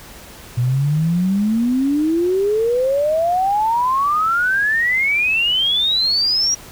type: exponential sweep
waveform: sine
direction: up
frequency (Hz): 118.9 to 5770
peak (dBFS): -14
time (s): 0.57-6.55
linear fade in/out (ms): 10
effects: pink hiss -39 dBFS RMS until 6.71 s